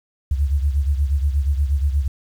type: beating tone pair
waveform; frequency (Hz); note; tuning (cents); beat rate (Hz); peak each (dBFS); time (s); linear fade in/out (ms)
sine; 69.3 / 77.7; C#2 / D#2; 0 / -2; 8.4; -17 / -23; 0.31-2.08; 5
effects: 8-bit